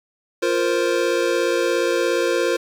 square chord, F suspended fourth, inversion none, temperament equal, 349.2 / 466.2 / 523.3 Hz, F4 / Bb4 / C5, 0 / 0 / 0 cents, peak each -23 dBFS, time 0.42-2.57 s, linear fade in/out 10 ms, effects low-pass 8000 Hz 12 dB/octave + 7-bit

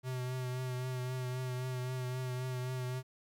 square tone with vibrato, 127.2 Hz, C3, 48 cents flat, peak -36 dBFS, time 0.03-3.03 s, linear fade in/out 50 ms, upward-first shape triangle, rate 3.8 Hz, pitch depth 30 cents each way, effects 13-bit

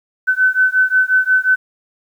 sine beating tone pair, 1513 / 1518.6 Hz, F#6 / F#6, +38 / +45 cents, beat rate 5.6 Hz, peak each -14 dBFS, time 0.27-1.56 s, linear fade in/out 20 ms, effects 8-bit

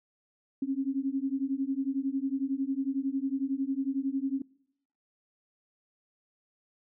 sine beating tone pair, 265.5 / 276.5 Hz, C4 / C#4, +25 / -4 cents, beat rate 11 Hz, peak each -31 dBFS, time 0.62-4.42 s, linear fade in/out 5 ms, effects noise-tail reverb RT60 0.8 s tail -26 dB re dry

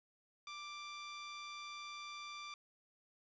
15% pulse tone, 1178 Hz, D6, 5 cents sharp, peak -40 dBFS, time 0.47-2.54 s, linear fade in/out 2 ms, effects resampled to 16000 Hz + 11-bit

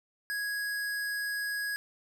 square tone, 1661.2 Hz, G#6, in tune, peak -32 dBFS, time 0.3-1.76 s, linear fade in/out 0 ms, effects none

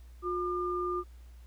sine tone pair together, 357.8 / 1203.5 Hz, F4 / D6, +42 / +42 cents, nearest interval octave + major sixth, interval 2100 cents, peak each -32 / -33 dBFS, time 0.22-1.04 s, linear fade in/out 50 ms, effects added 60 Hz sine -48 dBFS peak until 1.46 s + pink hiss -66 dBFS RMS until 1.46 s

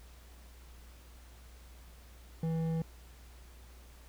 triangle tone with hard clipping, 162.9 Hz, E3, 20 cents flat, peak -32 dBFS, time 2.43-2.82 s, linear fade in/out 2 ms, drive 12 dB, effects added 60 Hz sine -52 dBFS peak until 4.08 s + pink hiss -60 dBFS RMS until 4.08 s

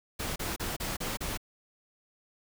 pink noise bursts, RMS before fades -34 dBFS, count 6, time 0.19-1.375 s, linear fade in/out 10 ms, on 170 ms, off 33 ms, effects none

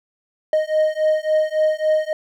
triangle beating tone pair, 619 / 622.6 Hz, D#5 / D#5, -9 / +1 cents, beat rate 3.6 Hz, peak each -17 dBFS, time 0.53-2.13 s, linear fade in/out 2 ms, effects none

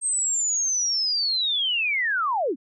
sine linear sweep, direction down, 8450 to 220 Hz, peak -21 dBFS, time 0.01-2.56 s, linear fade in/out 50 ms, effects none

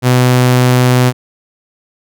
sawtooth tone, 125.6 Hz, B2, 30 cents sharp, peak -3 dBFS, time 0.02-1.13 s, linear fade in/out 50 ms, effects none

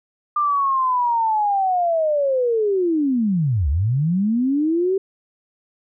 sine linear two-way sweep, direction down then up, 1200 to 65.41 to 392.2 Hz, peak -16 dBFS, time 0.36-4.98 s, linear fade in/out 5 ms, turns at 3.69 s, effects none

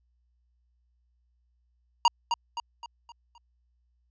square tone with echo, 944 Hz, A#5, 22 cents sharp, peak -17 dBFS, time 2.05-2.08 s, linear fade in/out 2 ms, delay 260 ms, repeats 5, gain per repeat -7 dB, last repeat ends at 3.38 s, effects added 60 Hz sine -67 dBFS peak until 4.1 s + resampled to 16000 Hz

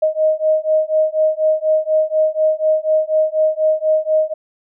sine beating tone pair, 622.3 / 626.4 Hz, D#5 / D#5, 0 / +11 cents, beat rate 4.1 Hz, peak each -16 dBFS, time 0.02-4.34 s, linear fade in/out 10 ms, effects none

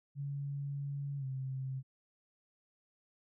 sine tone with pitch glide, 141.1 to 132.41 Hz, C#3 to C3, +31 to +21 cents, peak -36 dBFS, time 0.15-1.83 s, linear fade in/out 50 ms, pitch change -110 cents, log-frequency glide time 1.18-1.25 s, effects none

